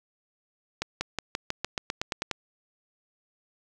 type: accelerating click train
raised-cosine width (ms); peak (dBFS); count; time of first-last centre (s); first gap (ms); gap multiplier
0.2; -11; 12; 0.82-2.313; 190; 0.93
effects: none